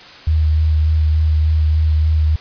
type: tone with vibrato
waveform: sine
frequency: 77.78 Hz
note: D#2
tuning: in tune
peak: -11 dBFS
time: 0.27-2.36 s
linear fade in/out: 5 ms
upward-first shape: sine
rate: 3.4 Hz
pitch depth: 17 cents each way
effects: white hiss -38 dBFS RMS until 2.4 s + resampled to 11025 Hz